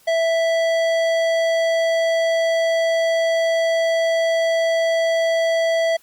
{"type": "tone with tanh clipping", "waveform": "sine", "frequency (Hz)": 659.3, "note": "E5", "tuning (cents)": 0, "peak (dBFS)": -18, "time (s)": [0.07, 5.97], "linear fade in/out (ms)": 10, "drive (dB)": 16, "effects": ["white hiss -54 dBFS RMS until 6.02 s", "Opus 48 kbps"]}